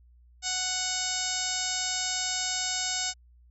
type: harmonic tone with a mistuned harmonic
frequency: 740 Hz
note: F#5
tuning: in tune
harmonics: 1 / 2 / 3 / 4 / 5 / 6 / 7 / 8 / 9 / 10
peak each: -39 / -39 / -39 / -39 / -37 / -38 / -35 / -38 / -37 / -34 dBFS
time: 0.42-3.14 s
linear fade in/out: 50 ms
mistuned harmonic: 10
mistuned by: +16 cents
effects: added 60 Hz sine -54 dBFS peak until 3.5 s